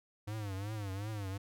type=tone with vibrato; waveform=square; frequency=102 Hz; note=G#2; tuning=31 cents flat; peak=-38 dBFS; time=0.27-1.38 s; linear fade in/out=10 ms; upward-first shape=triangle; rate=2.7 Hz; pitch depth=150 cents each way; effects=none